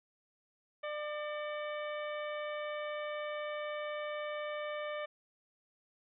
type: harmonic tone with a mistuned harmonic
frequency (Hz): 598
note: D5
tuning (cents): +31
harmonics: 1 / 2 / 3 / 4 / 5 / 6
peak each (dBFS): -38 / -44 / -46 / -48 / -52 / -56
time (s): 0.83-5.06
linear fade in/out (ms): 10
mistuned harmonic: 4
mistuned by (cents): -77
effects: none